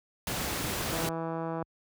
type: noise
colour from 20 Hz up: pink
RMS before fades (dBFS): -32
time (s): 0.27-1.09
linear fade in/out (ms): 2
type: click train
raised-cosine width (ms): 1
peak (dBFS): -21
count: 115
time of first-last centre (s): 0.93-1.625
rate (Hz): 164
effects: high-pass 60 Hz 12 dB/octave